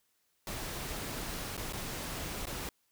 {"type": "noise with dropouts", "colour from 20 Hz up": "pink", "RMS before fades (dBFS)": -39, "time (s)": [0.47, 2.69], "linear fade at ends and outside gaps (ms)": 1, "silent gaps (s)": [[1.568, 1.577], [1.725, 1.733], [2.456, 2.469]], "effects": ["white hiss -75 dBFS RMS until 2.91 s"]}